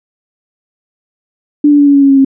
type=tone with pitch steps; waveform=sine; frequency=293.7 / 290.2 / 286.7 / 283.2 / 279.8 / 276.4 / 273.1 / 269.8 Hz; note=D4 / D4 / D4 / C#4 / C#4 / C#4 / C#4 / C#4; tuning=0 / -21 / -42 / +37 / +16 / -5 / -26 / -47 cents; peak=-3 dBFS; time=1.64-2.248 s; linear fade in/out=5 ms; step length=76 ms; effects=none